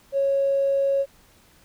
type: tone with tanh clipping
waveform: triangle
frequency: 551 Hz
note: C#5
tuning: 11 cents flat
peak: -18 dBFS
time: 0.12-1.06 s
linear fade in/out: 50 ms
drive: 2 dB
effects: pink hiss -56 dBFS RMS until 1.64 s